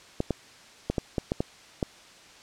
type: clicks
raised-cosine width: 2 ms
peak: -12 dBFS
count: 8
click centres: 0.204 / 0.307 / 0.9 / 0.982 / 1.182 / 1.319 / 1.405 / 1.828 s
effects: white hiss -51 dBFS RMS until 2.42 s + low-pass 6000 Hz 12 dB/octave